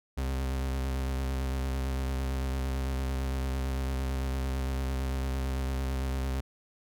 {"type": "tone with vibrato", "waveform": "40% pulse", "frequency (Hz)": 66, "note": "C2", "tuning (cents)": 16, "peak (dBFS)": -28, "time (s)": [0.17, 6.41], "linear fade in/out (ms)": 10, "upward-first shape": "square", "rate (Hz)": 8.9, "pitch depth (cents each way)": 23, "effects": []}